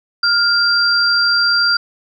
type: tone pair together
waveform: sine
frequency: 1407 / 4733 Hz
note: F6 / D8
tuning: +12 / +13 cents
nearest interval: octave + major sixth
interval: 2101 cents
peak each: -14 dBFS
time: 0.23-1.77 s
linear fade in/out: 5 ms
effects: none